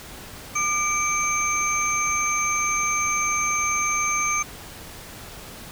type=tone cluster; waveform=sine; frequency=1201 / 2316 / 6310 Hz; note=D6 / D7 / G8; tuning=+38 / -25 / +10 cents; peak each=-25 dBFS; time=0.55-4.43 s; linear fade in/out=10 ms; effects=pink hiss -40 dBFS RMS until 5.71 s